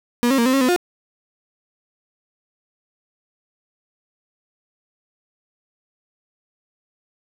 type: tone with pitch steps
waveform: 35% pulse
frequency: 240.6 / 270.4 / 233.6 / 259.2 / 272 / 253.4 / 355.4 Hz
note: B3 / C#4 / A#3 / C4 / C#4 / B3 / F4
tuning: -45 / -43 / +4 / -16 / -33 / +45 / +30 cents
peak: -13 dBFS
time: 0.23-0.762 s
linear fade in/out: 0 ms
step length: 76 ms
effects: none